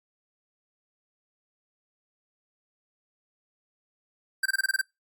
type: tone bursts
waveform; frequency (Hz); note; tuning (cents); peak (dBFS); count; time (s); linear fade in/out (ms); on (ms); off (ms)
square; 1568; G6; 0; -23; 8; 4.43-4.814; 5; 27; 24
effects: noise-tail reverb RT60 0.2 s tail -25 dB re dry + Opus 48 kbps